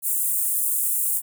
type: high-pass noise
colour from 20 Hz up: pink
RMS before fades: -23 dBFS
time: 0.02-1.22 s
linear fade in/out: 50 ms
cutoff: 8300 Hz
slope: 48 dB/octave
effects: none